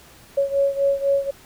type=beating tone pair; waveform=sine; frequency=554.4 / 558.4 Hz; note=C#5 / C#5; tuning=0 / +13 cents; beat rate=4 Hz; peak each=-19 / -22 dBFS; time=0.37-1.31 s; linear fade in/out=10 ms; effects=pink hiss -48 dBFS RMS until 1.45 s